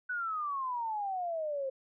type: exponential sweep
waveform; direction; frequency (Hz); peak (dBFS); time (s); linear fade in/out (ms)
sine; down; 1500 to 523.3; -32; 0.09-1.7; 10
effects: none